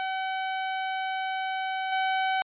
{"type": "tone with level steps", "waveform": "sawtooth", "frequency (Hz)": 760, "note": "F#5", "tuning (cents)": 46, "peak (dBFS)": [-24, -20], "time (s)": [0, 2.42], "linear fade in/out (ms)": 0, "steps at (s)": 1.92, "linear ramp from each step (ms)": 5, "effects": ["resampled to 8000 Hz"]}